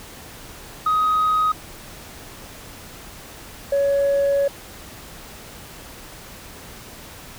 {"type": "tone pair in turn", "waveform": "sine", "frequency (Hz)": [1257, 559.9], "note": ["D#6", "C#5"], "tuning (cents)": [17, 17], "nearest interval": "octave + major second", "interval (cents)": 1400, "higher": "first", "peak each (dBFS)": -14, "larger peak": "neither", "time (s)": [[0.86, 1.52], [3.72, 4.48]], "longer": "second", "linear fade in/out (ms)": 5, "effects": ["tanh soft clip ceiling -14 dBFS", "pink hiss -40 dBFS RMS until 7.38 s"]}